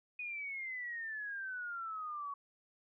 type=exponential sweep; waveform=sine; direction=down; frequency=2489 to 1115 Hz; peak=-39 dBFS; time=0.19-2.34 s; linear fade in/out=5 ms; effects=none